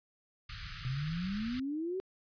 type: band-stop noise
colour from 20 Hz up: pink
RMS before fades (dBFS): -43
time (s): 0.49-1.6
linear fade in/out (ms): 5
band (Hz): 170 to 1200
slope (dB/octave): 96
type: exponential sweep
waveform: sine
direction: up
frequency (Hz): 124.3 to 387.9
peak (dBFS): -33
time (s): 0.85-2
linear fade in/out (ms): 0
effects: resampled to 11025 Hz